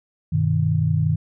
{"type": "chord", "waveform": "sine", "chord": "G augmented", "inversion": "none", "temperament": "equal", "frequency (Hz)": [98, 123.47, 155.56], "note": ["G2", "B2", "D#3"], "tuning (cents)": [0, 0, 0], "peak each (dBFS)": [-22, -24, -19], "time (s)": [0.32, 1.16], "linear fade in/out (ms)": 10, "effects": []}